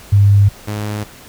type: tone pair in turn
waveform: sine / sawtooth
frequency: 100.7 / 105.08 Hz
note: G2 / G#2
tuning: +47 / +21 cents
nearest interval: minor second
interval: 74 cents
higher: second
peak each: -6 / -16 dBFS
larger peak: first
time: 0.12-0.49 / 0.67-1.04 s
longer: neither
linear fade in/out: 10 ms
effects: pink hiss -39 dBFS RMS until 1.28 s